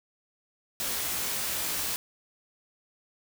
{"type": "noise with comb filter", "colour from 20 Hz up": "white", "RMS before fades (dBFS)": -31, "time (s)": [0.8, 1.96], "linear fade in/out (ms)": 0, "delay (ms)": 17, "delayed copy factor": 0.5, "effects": []}